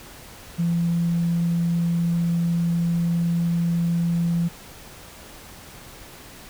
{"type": "tone", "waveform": "sine", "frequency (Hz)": 170, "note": "F3", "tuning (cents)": -46, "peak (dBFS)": -18, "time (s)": [0.58, 4.49], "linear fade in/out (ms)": 20, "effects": ["tanh soft clip ceiling -14 dBFS", "pink hiss -43 dBFS RMS until 6.49 s"]}